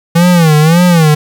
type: tone with vibrato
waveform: square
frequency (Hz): 164.5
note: E3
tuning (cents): -3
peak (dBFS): -5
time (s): 0.15-1.15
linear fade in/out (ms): 10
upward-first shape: sine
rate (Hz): 1.8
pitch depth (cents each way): 150
effects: 7-bit